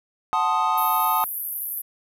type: chord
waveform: triangle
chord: F# diminished seventh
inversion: none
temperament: equal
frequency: 740 / 880 / 1046.5 / 1244.5 Hz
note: F#5 / A5 / C6 / Eb6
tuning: 0 / 0 / 0 / 0 cents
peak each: -25 / -21 / -26 / -21 dBFS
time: 0.33-1.24 s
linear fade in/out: 0 ms
type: band-pass noise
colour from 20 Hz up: white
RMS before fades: -30 dBFS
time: 0.77-1.82 s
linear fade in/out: 10 ms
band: 11000 to 14000 Hz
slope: 96 dB/octave
effects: none